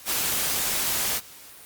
white noise with amplitude modulation, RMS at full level -23 dBFS, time 0.05-1.21 s, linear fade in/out 50 ms, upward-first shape sine, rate 230 Hz, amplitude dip 50%, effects white hiss -46 dBFS RMS until 1.65 s + Opus 48 kbps

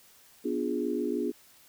sine chord, B diminished seventh, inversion none, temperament equal with one note detuned, 246.9 / 293.7 / 352.3 / 415.3 Hz, B3 / D4 / F4 / Ab4, 0 / 0 / +15 / 0 cents, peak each -33 dBFS, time 0.44-1.32 s, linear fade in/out 20 ms, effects white hiss -58 dBFS RMS until 1.68 s

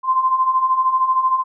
sine beating tone pair, 1030 / 1043 Hz, C6 / C6, -28 / -6 cents, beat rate 13 Hz, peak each -21 / -15 dBFS, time 0.03-1.44 s, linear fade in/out 50 ms, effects none

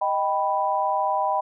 sine chord, Eb augmented, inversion none, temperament equal, 622.3 / 784 / 987.8 Hz, Eb5 / G5 / B5, 0 / 0 / 0 cents, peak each -27 / -24 / -24 dBFS, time 0.01-1.41 s, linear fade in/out 10 ms, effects none

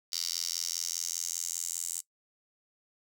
10% pulse tone with high-pass filter sweep, 85 Hz, F2, 46 cents flat, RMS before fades -35 dBFS, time 0.12-2.01 s, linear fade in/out 10 ms, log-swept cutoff 4900 to 7700 Hz, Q 3.8, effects noise-tail reverb RT60 0.1 s tail -20 dB re dry

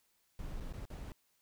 brown noise with dropouts, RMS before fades -43 dBFS, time 0.39-1.12 s, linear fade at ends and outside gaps 1 ms, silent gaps 0.601-0.606 / 0.727-0.736 / 0.854-0.902 s, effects white hiss -75 dBFS RMS until 1.41 s

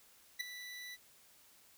25% pulse tone with ADSR envelope, 1975.5 Hz, B6, in tune, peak -29 dBFS, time 0.39-0.97 s, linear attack 17 ms, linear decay 7 ms, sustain -13 dB, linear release 34 ms, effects white hiss -64 dBFS RMS until 1.77 s

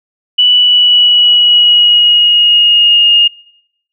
sine tone with pitch glide, 2960 to 2844 Hz, F#7 to F7, 0 to +31 cents, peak -4 dBFS, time 0.38-3.28 s, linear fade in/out 10 ms, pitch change -69 cents, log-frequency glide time 0.54-3.11 s, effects noise-tail reverb RT60 0.8 s tail -24 dB re dry

